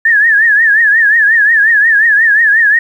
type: tone with vibrato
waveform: sine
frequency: 1748 Hz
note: A6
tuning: 12 cents flat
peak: -5 dBFS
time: 0.05-2.79 s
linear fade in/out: 5 ms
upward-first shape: triangle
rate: 5.6 Hz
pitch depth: 140 cents each way
effects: 7-bit